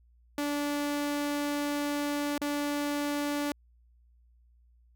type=tone with dropouts; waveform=sawtooth; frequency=290.2 Hz; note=D4; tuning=21 cents flat; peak=-25 dBFS; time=0.38-3.52 s; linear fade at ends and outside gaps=2 ms; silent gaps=2.379-2.415 s; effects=added 59 Hz sine -59 dBFS peak until 4.95 s